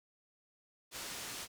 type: low-pass noise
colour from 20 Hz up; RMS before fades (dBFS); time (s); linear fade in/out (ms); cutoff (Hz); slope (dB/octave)
white; -44; 0.91-1.48; 50; 8000; 12
effects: none